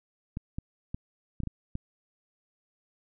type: clicks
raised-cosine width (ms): 5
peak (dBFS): -21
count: 7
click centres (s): 0.371 / 0.585 / 0.945 / 1.403 / 1.435 / 1.473 / 1.754
effects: none